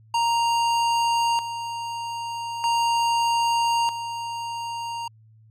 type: tone with tremolo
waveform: square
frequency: 932.3 Hz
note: A#5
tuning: in tune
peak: -20 dBFS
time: 0.14-5.08 s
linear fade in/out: 5 ms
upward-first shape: square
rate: 0.4 Hz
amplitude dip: 65%
effects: added 110 Hz sine -50 dBFS peak until 5.5 s + low-pass 8000 Hz 12 dB/octave